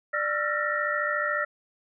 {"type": "tone cluster", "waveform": "sine", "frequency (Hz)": [593, 1334, 1388, 1798, 1898], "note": ["D5", "E6", "F6", "A6", "A#6"], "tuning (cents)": [17, 20, -11, 37, 31], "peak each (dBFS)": -31, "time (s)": [0.13, 1.45], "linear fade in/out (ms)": 10, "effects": []}